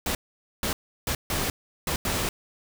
pink noise bursts at uneven times, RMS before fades -27 dBFS, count 6, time 0.06-0.15 / 0.63-0.73 / 1.07-1.15 / 1.3-1.5 / 1.87-1.96 / 2.05-2.29 s, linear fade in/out 2 ms, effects none

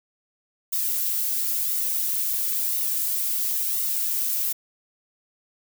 violet noise with flanger, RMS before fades -25 dBFS, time 0.72-4.53 s, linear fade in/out 10 ms, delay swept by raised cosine 1.2 to 3 ms, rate 0.97 Hz, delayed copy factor -0.5, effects none

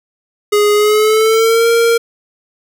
square tone with pitch glide, 415.3 to 463.5 Hz, G#4 to A#4, 0 to -10 cents, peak -9 dBFS, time 0.52-1.98 s, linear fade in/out 10 ms, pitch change +190 cents, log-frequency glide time 0.74-1.68 s, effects none

